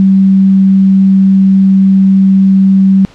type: tone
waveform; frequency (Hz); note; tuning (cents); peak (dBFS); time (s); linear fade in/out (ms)
sine; 192.6; G3; -30; -3; 0-3.05; 0
effects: pink hiss -40 dBFS RMS until 3.14 s + low-pass 5000 Hz 12 dB/octave